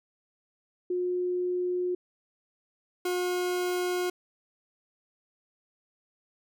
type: tone pair in turn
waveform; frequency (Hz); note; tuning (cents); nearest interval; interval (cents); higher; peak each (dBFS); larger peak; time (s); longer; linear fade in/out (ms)
sine / 40% pulse; 359.7 / 359.7; F#4 / F#4; -49 / -49; unison; 0; neither; -26; neither; 0.9-1.95 / 3.05-4.1; neither; 5
effects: none